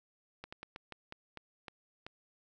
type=slowing click train; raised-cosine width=0.3 ms; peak=-28 dBFS; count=9; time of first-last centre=0.44-2.065 s; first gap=85 ms; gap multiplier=1.24; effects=none